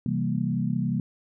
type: chord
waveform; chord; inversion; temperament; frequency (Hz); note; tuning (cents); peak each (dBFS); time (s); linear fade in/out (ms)
sine; C dominant seventh; none; equal; 130.81 / 164.81 / 196 / 233.1; C3 / E3 / G3 / Bb3; 0 / 0 / 0 / 0; -29; 0.06-1; 2
effects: none